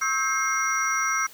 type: tone cluster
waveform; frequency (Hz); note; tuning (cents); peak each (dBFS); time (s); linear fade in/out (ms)
sine; 1089 / 1299 / 1581 / 2137 / 5770; C#6 / E6 / G6 / C7 / F#8; -31 / -26 / +14 / +36 / -44; -33 / -26 / -29 / -28 / -29; 0.01-1.27; 10
effects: white hiss -48 dBFS RMS until 1.33 s